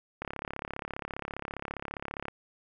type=click train; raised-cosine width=0.5 ms; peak=-20 dBFS; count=73; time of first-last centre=0.22-2.283 s; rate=34.9 Hz; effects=none